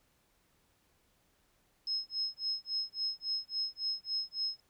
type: tone with tremolo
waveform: sine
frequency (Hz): 5160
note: E8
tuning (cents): -38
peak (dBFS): -30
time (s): 1.87-4.6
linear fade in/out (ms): 2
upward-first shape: sine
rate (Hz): 3.6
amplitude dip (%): 100
effects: pink hiss -72 dBFS RMS until 4.69 s